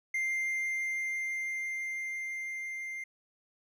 triangle tone with level ramp, 2098 Hz, C7, 4 cents sharp, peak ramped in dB -27 to -35 dBFS, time 0.14-3.04 s, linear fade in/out 5 ms, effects none

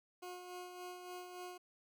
20% pulse tone with tremolo, 360.2 Hz, F#4, 46 cents flat, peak -40 dBFS, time 0.22-1.58 s, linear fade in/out 10 ms, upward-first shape sine, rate 3.5 Hz, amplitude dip 45%, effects none

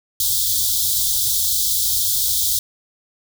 white band-stop noise, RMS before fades -19 dBFS, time 0.2-2.59 s, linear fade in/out 2 ms, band 120 to 3300 Hz, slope 96 dB/octave, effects none

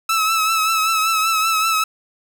sawtooth tone with vibrato, 1304 Hz, E6, 19 cents flat, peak -12 dBFS, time 0.09-1.84 s, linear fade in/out 5 ms, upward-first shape triangle, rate 5.2 Hz, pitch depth 47 cents each way, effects 7-bit

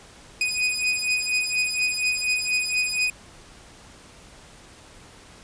sawtooth beating tone pair, 2489 / 2493.2 Hz, D#7 / D#7, 0 / +3 cents, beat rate 4.2 Hz, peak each -21 / -22 dBFS, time 0.41-3.1 s, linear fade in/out 2 ms, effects pink hiss -48 dBFS RMS until 5.43 s + resampled to 22050 Hz

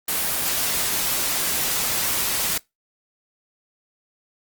white noise, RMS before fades -23 dBFS, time 0.08-2.58 s, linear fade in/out 5 ms, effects noise-tail reverb RT60 0.2 s tail -24 dB re dry + Opus 24 kbps

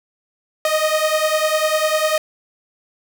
sawtooth beating tone pair, 616 / 626 Hz, D#5 / D#5, -17 / +10 cents, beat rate 10 Hz, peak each -15 dBFS, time 0.65-2.18 s, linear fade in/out 2 ms, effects none

